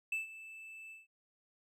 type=tone with ADSR envelope; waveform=triangle; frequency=2637 Hz; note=E7; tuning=in tune; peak=-30 dBFS; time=0.12-1.07 s; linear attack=4 ms; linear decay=140 ms; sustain=-16 dB; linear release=160 ms; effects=none